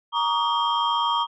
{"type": "tone cluster", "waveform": "sine", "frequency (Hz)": [938, 1136, 1236, 3206], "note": ["A#5", "C#6", "D#6", "G7"], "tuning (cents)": [11, 42, -12, 38], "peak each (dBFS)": [-22, -25, -27, -26], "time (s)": [0.12, 1.27], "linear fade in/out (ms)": 50, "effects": ["tanh soft clip ceiling -14 dBFS"]}